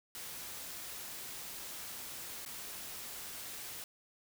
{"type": "noise with dropouts", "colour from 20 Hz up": "white", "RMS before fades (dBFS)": -45, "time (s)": [0.15, 3.84], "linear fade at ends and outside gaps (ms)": 1, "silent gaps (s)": [2.451, 2.461], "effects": []}